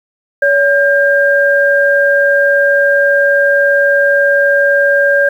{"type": "tone pair together", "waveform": "sine", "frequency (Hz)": [566, 1600.9], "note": ["C#5", "G6"], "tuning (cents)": [36, 36], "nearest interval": "octave + tritone", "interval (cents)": 1800, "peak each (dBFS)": -10, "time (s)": [0.42, 5.29], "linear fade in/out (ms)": 5, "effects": ["7-bit"]}